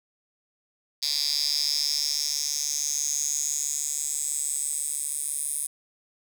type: tone with high-pass filter sweep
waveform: 10% pulse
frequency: 146.1 Hz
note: D3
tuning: 9 cents flat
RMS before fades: -28 dBFS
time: 1.02-5.67 s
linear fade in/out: 10 ms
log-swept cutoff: 4600 to 9600 Hz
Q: 7.4
effects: none